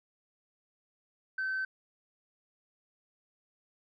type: tone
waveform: sine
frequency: 1537 Hz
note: G6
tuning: 35 cents flat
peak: -29 dBFS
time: 1.38-1.65 s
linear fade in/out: 5 ms
effects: tanh soft clip ceiling -28 dBFS